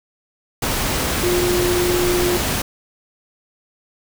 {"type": "tone in noise", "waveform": "sine", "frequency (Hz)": 355.1, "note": "F4", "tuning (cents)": 29, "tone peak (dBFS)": -17, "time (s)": [1.23, 2.37], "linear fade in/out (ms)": 5, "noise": "pink", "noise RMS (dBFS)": -21, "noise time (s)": [0.62, 2.62], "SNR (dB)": 1, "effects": []}